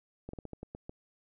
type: slowing click train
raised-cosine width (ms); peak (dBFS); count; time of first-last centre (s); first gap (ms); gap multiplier
2; -28; 8; 0.29-0.895; 44; 1.22
effects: none